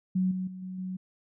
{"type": "tone with level steps", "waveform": "sine", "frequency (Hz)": 185.6, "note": "F#3", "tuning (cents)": 6, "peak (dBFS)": [-23, -29, -38, -35, -32], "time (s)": [0.15, 0.97], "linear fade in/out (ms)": 10, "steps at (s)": [0.31, 0.47, 0.62, 0.78], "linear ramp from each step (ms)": 5, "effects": []}